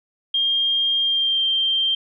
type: tone with pitch glide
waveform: sine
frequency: 3213 to 3160 Hz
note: G7 to G7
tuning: +42 to +13 cents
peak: -17 dBFS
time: 0.34-1.95 s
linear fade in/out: 5 ms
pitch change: -29 cents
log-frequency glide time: 0.99-1.44 s
effects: none